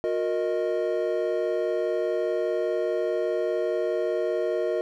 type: chord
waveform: triangle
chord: D# minor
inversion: first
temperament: equal with one note detuned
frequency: 361.3 / 466.2 / 622.3 Hz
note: F#4 / A#4 / D#5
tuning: -41 / 0 / 0 cents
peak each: -26 dBFS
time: 0.04-4.81 s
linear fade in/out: 0 ms
effects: none